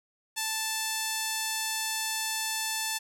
5% pulse tone, 880 Hz, A5, in tune, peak -17 dBFS, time 0.36-2.99 s, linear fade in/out 20 ms, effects none

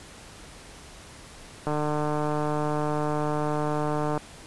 click train, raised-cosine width 1 ms, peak -14 dBFS, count 377, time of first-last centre 1.67-4.177 s, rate 150 Hz, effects pink hiss -46 dBFS RMS until 4.46 s + resampled to 24000 Hz

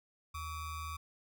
square ring-modulated tone, 606 Hz, D#5, 46 cents flat, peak -37 dBFS, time 0.34-0.97 s, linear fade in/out 10 ms, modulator 527 Hz, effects none

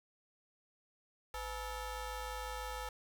20% pulse ring-modulated tone, 452 Hz, A4, 47 cents sharp, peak -32 dBFS, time 1.34-2.89 s, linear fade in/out 2 ms, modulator 399 Hz, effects none

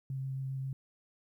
sine tone with vibrato, 133.7 Hz, C3, 38 cents sharp, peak -34 dBFS, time 0.1-0.73 s, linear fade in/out 2 ms, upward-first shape square, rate 7.5 Hz, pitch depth 8 cents each way, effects 12-bit

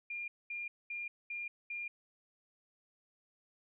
sine tone bursts, 2406 Hz, D7, 41 cents sharp, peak -38 dBFS, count 5, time 0.1-1.88 s, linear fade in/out 5 ms, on 180 ms, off 220 ms, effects none

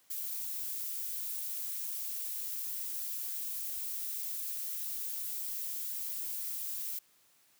violet noise, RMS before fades -38 dBFS, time 0.1-6.99 s, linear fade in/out 5 ms, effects white hiss -67 dBFS RMS until 7.59 s + high-pass 80 Hz 12 dB/octave

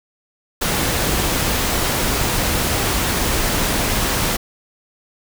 pink noise, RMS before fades -19 dBFS, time 0.61-4.37 s, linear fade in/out 10 ms, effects none

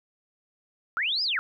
sine linear two-way sweep, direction up then down, 1277 to 5180 to 1277 Hz, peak -24 dBFS, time 0.97-1.39 s, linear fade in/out 0 ms, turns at 1.23 s, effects 11-bit

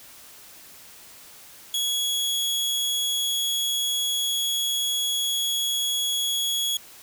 sawtooth tone, 3343 Hz, G#7, 11 cents sharp, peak -20 dBFS, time 1.74-6.77 s, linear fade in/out 2 ms, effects white hiss -47 dBFS RMS until 7.02 s

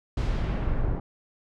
brown noise with low-pass filter sweep, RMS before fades -26 dBFS, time 0.17-1 s, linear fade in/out 5 ms, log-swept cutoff 6500 to 960 Hz, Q 0.87, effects none

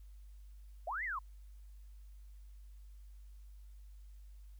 sine linear two-way sweep, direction up then down, 587.3 to 2121 to 976 Hz, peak -36 dBFS, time 0.87-1.19 s, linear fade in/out 5 ms, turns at 1.04 s, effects added 50 Hz sine -51 dBFS peak until 4.59 s + white hiss -75 dBFS RMS until 4.59 s

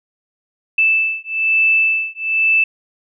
sine beating tone pair, 2637 / 2638.1 Hz, E7 / E7, 0 / +1 cents, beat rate 1.1 Hz, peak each -16 dBFS, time 0.78-2.64 s, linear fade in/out 5 ms, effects none

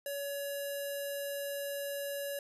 square tone with low-pass filter, 565 Hz, C#5, 33 cents sharp, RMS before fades -38 dBFS, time 0.06-2.39 s, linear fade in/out 2 ms, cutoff 12000 Hz, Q 5.9, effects 12-bit

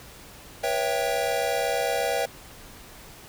square chord, C# half-diminished seventh, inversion third, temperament equal with one note detuned, 486 / 554.4 / 659.3 / 784 Hz, B4 / C#5 / E5 / G5, -28 / 0 / 0 / 0 cents, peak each -30 dBFS, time 0.63-2.26 s, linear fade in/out 10 ms, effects pink hiss -46 dBFS RMS until 3.28 s

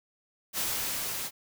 white noise with level ramp, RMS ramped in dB -30 to -35 dBFS, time 0.53-1.31 s, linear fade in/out 50 ms, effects none

